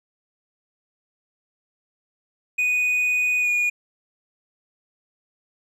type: tone with pitch glide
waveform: triangle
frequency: 2481 to 2445 Hz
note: D#7 to D#7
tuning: -6 to -31 cents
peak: -17 dBFS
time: 2.58-3.7 s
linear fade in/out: 10 ms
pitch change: -25 cents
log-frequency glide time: 3.4-3.49 s
effects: none